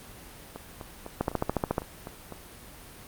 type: two click trains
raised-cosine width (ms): 1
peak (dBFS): -24 / -11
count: 8 / 9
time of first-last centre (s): 0.56-2.323 / 1.21-1.781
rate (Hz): 3.97 / 14
effects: pink hiss -47 dBFS RMS until 3.07 s + Opus 32 kbps